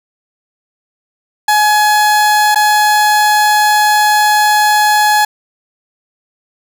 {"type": "tone with dropouts", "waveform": "30% pulse", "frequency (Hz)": 844, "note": "G#5", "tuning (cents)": 28, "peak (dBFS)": -5, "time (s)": [1.48, 5.25], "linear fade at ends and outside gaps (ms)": 5, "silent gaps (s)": [2.547, 2.557], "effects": []}